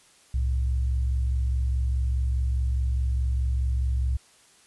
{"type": "tone pair together", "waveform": "sine", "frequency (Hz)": [65.41, 110.23], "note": ["C2", "A2"], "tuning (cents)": [0, 4], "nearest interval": "major sixth", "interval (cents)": 904, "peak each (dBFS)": [-22, -33], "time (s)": [0.34, 4.17], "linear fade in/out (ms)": 5, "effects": ["white hiss -57 dBFS RMS until 4.66 s", "resampled to 24000 Hz"]}